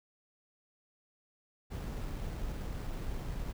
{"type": "noise with sample-and-hold", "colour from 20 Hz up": "brown", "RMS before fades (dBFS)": -38, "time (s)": [1.7, 3.53], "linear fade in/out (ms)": 20, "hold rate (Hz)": 6300, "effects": []}